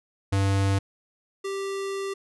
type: tone pair in turn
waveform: square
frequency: 98 / 392 Hz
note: G2 / G4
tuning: 0 / 0 cents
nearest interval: 2 octaves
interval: 2400 cents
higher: second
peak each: -21 / -29 dBFS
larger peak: first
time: 0.32-0.79 / 1.44-2.14 s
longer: second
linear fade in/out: 10 ms
effects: resampled to 24000 Hz